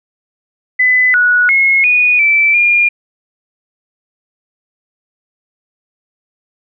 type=tone with pitch steps; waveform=sine; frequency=2007 / 1465 / 2168 / 2466 / 2325 / 2413 Hz; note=B6 / F#6 / C#7 / D#7 / D7 / D7; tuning=+27 / -18 / -39 / -16 / -18 / +46 cents; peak=-7 dBFS; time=0.79-2.89 s; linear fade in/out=10 ms; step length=350 ms; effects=none